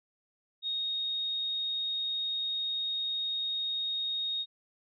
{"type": "tone", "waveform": "sine", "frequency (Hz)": 3729, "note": "A#7", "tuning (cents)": 0, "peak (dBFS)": -30, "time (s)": [0.62, 4.46], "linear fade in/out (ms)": 50, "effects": []}